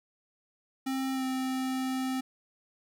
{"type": "tone with pitch glide", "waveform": "square", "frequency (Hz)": [265.2, 260.6], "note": ["C4", "C4"], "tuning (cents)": [23, -7], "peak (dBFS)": -30, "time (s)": [0.86, 2.21], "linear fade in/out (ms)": 10, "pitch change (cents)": -30, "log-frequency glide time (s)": [1.13, 1.24], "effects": ["12-bit"]}